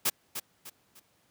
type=noise with echo; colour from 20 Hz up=white; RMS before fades=-26 dBFS; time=0.05-0.1 s; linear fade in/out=10 ms; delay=300 ms; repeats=3; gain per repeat=-9 dB; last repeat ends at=1 s; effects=pink hiss -68 dBFS RMS until 1.3 s + high-pass 100 Hz 12 dB/octave